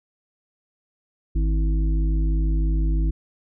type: harmonic tone with a mistuned harmonic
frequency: 51.6 Hz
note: G#1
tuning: 10 cents flat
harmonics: 1 / 3 / 5 / 6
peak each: -18 / -30 / -36 / -33 dBFS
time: 1.35-3.11 s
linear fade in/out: 10 ms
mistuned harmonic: 6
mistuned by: +79 cents
effects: none